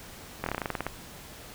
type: slowing click train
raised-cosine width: 0.5 ms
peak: -14 dBFS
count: 12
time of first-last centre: 0.44-0.866 s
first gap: 23 ms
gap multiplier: 1.1
effects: pink hiss -46 dBFS RMS until 1.54 s